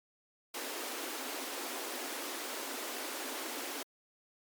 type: high-pass noise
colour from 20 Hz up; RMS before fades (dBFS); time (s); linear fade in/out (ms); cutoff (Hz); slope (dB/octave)
pink; -40; 0.54-3.83; 5; 250; 96
effects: MP3 96 kbps